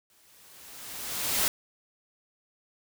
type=noise with exponential growth; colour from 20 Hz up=white; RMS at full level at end=-24 dBFS; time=0.1-1.48 s; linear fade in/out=1 ms; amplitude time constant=300 ms; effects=none